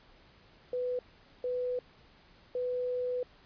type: tone bursts at uneven times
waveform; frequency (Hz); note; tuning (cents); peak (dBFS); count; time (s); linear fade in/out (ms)
sine; 497.6; B4; +13; -30; 3; 0.73-0.99 / 1.44-1.79 / 2.55-3.23; 2
effects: pink hiss -60 dBFS RMS until 3.45 s + resampled to 11025 Hz